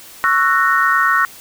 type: chord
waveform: sine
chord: F# dominant seventh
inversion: second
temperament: just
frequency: 1110 / 1332 / 1480 / 1850 Hz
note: C#6 / E6 / F#6 / A#6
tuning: +2 / +18 / 0 / -14 cents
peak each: -17 dBFS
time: 0.24-1.25 s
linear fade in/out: 0 ms
effects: white hiss -39 dBFS RMS until 1.4 s